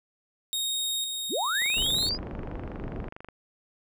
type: tone with tremolo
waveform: sawtooth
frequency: 3729 Hz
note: A#7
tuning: in tune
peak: -24 dBFS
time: 0.53-2.09 s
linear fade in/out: 0 ms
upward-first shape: square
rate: 0.98 Hz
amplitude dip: 35%
type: linear sweep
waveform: sine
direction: up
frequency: 141 to 5020 Hz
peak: -26 dBFS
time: 1.29-2.18 s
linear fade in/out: 50 ms
type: click train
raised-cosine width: 0.5 ms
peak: -27 dBFS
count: 42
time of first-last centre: 1.62-3.287 s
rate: 24.6 Hz
type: low-pass noise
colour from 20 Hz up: pink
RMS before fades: -36 dBFS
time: 1.76-3.09 s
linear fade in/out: 5 ms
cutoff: 580 Hz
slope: 12 dB/octave
effects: none